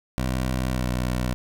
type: tone with pitch glide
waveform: 15% pulse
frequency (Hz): 63.7 to 61.96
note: C2 to B1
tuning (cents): -46 to +6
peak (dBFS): -17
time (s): 0.18-1.34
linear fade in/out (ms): 0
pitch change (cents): -48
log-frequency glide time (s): 0.7-0.85
effects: none